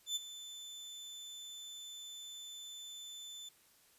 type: tone with ADSR envelope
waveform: 30% pulse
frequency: 3520 Hz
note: A7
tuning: in tune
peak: -30 dBFS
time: 0.06-3.49 s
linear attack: 98 ms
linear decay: 21 ms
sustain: -14 dB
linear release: 5 ms
effects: white hiss -67 dBFS RMS until 3.98 s + resampled to 32000 Hz